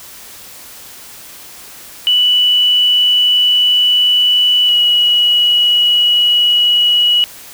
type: tone pair in turn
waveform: sine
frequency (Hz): 2963 / 2921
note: F#7 / F#7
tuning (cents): +2 / -23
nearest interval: unison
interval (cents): 25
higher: first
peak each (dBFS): -8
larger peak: neither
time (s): 2.07-4.69 / 4.69-7.24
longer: first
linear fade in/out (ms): 0
effects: white hiss -35 dBFS RMS until 7.53 s